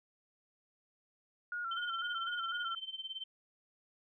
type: tone with vibrato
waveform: sine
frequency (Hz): 1396.9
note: F6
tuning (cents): 0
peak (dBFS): -36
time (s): 1.52-2.75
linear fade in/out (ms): 2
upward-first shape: square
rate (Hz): 4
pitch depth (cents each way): 50
type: tone with tremolo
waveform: sine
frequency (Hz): 3100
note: G7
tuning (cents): -20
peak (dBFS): -37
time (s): 1.71-3.24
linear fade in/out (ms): 5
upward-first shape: sine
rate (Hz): 18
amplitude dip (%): 85
effects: none